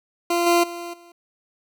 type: tone with level steps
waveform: 20% pulse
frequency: 344.8 Hz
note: F4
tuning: 22 cents flat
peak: -14 / -10 / -26 / -41 dBFS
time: 0.3-1.12 s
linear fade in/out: 5 ms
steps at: 0.46 / 0.63 / 0.93 s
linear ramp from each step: 10 ms
effects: none